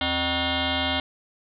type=tone with frequency modulation; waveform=sine; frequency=1456 Hz; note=F#6; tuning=28 cents flat; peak=-22 dBFS; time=0.01-1 s; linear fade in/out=2 ms; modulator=344 Hz; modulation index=6.5; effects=none